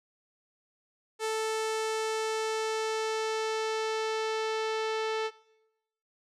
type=tone with low-pass filter sweep; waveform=sawtooth; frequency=440 Hz; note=A4; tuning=in tune; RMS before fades=-31 dBFS; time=1.19-5.31 s; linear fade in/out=50 ms; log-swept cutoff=8900 to 4100 Hz; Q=1.1; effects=noise-tail reverb RT60 0.9 s tail -21 dB re dry